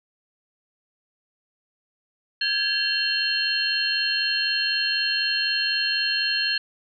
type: tone cluster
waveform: sine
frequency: 1606 / 1690 / 2744 / 3075 / 4252 Hz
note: G6 / G#6 / F7 / G7 / C8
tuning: +41 / +30 / -31 / -34 / +27 cents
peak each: -30 / -29 / -29 / -29 / -24 dBFS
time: 2.41-6.58 s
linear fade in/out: 5 ms
effects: none